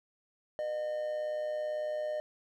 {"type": "tone with amplitude modulation", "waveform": "triangle", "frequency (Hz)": 609, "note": "D#5", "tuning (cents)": -37, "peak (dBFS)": -28, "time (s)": [0.59, 2.2], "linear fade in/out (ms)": 0, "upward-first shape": "sine", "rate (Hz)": 118, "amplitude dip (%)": 45, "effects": []}